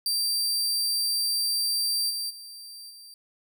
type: tone with level steps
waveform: sawtooth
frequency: 4695 Hz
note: D8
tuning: 1 cent flat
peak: -21 / -26 / -38 / -42 dBFS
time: 0.06-3.14 s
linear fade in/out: 2 ms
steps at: 2.09 / 2.29 / 2.89 s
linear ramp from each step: 20 ms
effects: none